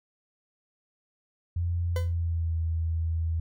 sine tone with pitch glide, 86.3 to 81.83 Hz, F2 to E2, -20 to -12 cents, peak -25 dBFS, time 1.56-3.4 s, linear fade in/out 5 ms, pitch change -92 cents, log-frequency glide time 1.96-2.56 s
40% pulse tone with exponential decay, 506 Hz, B4, 42 cents sharp, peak -28 dBFS, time 1.96-2.14 s, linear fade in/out 2 ms, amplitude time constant 37 ms
effects none

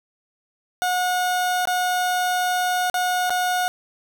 30% pulse tone with dropouts, 726 Hz, F#5, 33 cents flat, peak -17 dBFS, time 0.82-3.68 s, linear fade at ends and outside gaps 0 ms, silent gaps 1.654-1.673 / 2.899-2.942 / 3.296-3.304 s, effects none

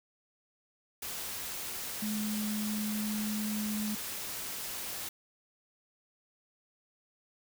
sine tone in noise, 212.1 Hz, G#3, 37 cents sharp, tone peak -32 dBFS, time 2.02-3.95 s, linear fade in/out 5 ms, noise white, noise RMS -39 dBFS, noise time 1.02-5.09 s, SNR +4 dB, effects none

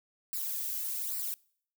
violet noise with flanger, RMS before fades -35 dBFS, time 0.33-1.34 s, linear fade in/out 0 ms, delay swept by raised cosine 0.3 to 2.2 ms, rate 1.2 Hz, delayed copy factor -0.85, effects noise-tail reverb RT60 0.6 s tail -25 dB re dry

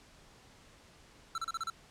square tone bursts, 1337 Hz, E6, 24 cents sharp, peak -34 dBFS, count 6, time 1.35-1.7 s, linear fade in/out 2 ms, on 30 ms, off 34 ms, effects pink hiss -59 dBFS RMS until 1.9 s + low-pass 8000 Hz 12 dB/octave

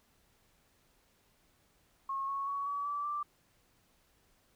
sine tone with pitch steps, 1087 / 1104.1 / 1121.4 / 1139.1 / 1157 / 1175.2 Hz, C#6 / C#6 / C#6 / C#6 / D6 / D6, -34 / -7 / +20 / +47 / -26 / +1 cents, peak -33 dBFS, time 2.09-3.23 s, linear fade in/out 5 ms, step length 190 ms, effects pink hiss -70 dBFS RMS until 4.55 s

